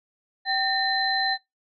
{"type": "tone cluster", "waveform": "sine", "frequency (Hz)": [772, 1817, 4066], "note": ["G5", "A#6", "B7"], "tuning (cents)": [-27, -45, 50], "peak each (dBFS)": -26, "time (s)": [0.45, 1.38], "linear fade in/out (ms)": 50, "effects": ["noise-tail reverb RT60 0.2 s tail -24 dB re dry"]}